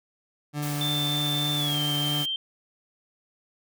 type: tone with vibrato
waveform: 30% pulse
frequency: 146.83 Hz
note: D3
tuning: in tune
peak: -25 dBFS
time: 0.53-2.26 s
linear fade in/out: 50 ms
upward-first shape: sine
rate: 3.3 Hz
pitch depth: 10 cents each way
type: noise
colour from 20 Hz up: white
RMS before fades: -37 dBFS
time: 0.62-2.26 s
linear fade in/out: 10 ms
type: tone with pitch glide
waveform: sine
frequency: 3552 to 3146 Hz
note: A7 to G7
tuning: +16 to +6 cents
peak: -26 dBFS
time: 0.81-2.36 s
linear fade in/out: 2 ms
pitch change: -210 cents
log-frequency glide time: 1.56-1.79 s
effects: none